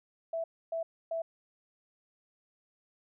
sine tone bursts, 659.3 Hz, E5, in tune, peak -31 dBFS, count 3, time 0.33-1.22 s, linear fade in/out 5 ms, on 110 ms, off 280 ms, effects none

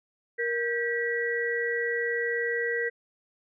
sine tone cluster, 469.7 / 1587 / 1937 Hz, A#4 / G6 / B6, +13 / +21 / -34 cents, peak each -29 / -34 / -29 dBFS, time 0.38-2.9 s, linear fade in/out 20 ms, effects none

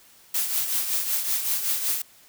blue noise with tremolo, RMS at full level -23 dBFS, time 0.34-2.02 s, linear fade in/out 5 ms, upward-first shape triangle, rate 5.3 Hz, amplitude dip 60%, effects white hiss -54 dBFS RMS until 2.28 s

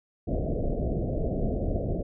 pink low-pass noise, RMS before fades -28 dBFS, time 0.27-2.03 s, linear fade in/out 10 ms, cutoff 690 Hz, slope 96 dB/octave, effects none

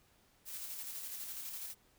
blue noise with tremolo, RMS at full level -43 dBFS, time 0.45-1.75 s, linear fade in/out 50 ms, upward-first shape square, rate 12 Hz, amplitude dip 30%, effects pink hiss -69 dBFS RMS until 1.98 s

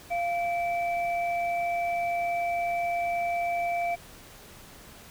sine tone pair together, 693 / 2316 Hz, F5 / D7, -14 / -25 cents, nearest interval octave + major sixth, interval 2089 cents, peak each -26 / -34 dBFS, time 0.1-3.96 s, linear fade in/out 20 ms, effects pink hiss -49 dBFS RMS until 5.1 s

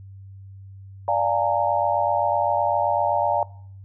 sine chord, Bb dominant seventh, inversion first, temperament equal with one note detuned, 587.3 / 698.5 / 830.6 / 918.4 Hz, D5 / F5 / Ab5 / Bb5, 0 / 0 / 0 / -26 cents, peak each -24 dBFS, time 1.08-3.43 s, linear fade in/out 2 ms, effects noise-tail reverb RT60 0.6 s tail -22 dB re dry + added 97 Hz sine -39 dBFS peak until 3.84 s

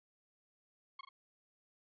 sawtooth tone with echo, 1087 Hz, C#6, 34 cents flat, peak -40 dBFS, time 0.99-1.01 s, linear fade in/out 5 ms, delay 40 ms, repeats 2, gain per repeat -5 dB, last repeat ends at 1.09 s, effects resampled to 11025 Hz

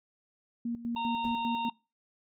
sine tone with tremolo, 235.2 Hz, A#3, 16 cents sharp, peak -30 dBFS, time 0.65-1.69 s, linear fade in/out 5 ms, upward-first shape square, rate 5 Hz, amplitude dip 75%
harmonic tone, 922 Hz, A#5, 19 cents flat, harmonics 1 / 3 / 4, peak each -31 / -41 / -43 dBFS, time 0.96-1.7 s, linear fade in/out 5 ms
brown noise with exponential decay, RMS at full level -42 dBFS, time 1.24-1.57 s, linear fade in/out 1 ms, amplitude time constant 70 ms
effects noise-tail reverb RT60 0.3 s tail -24 dB re dry

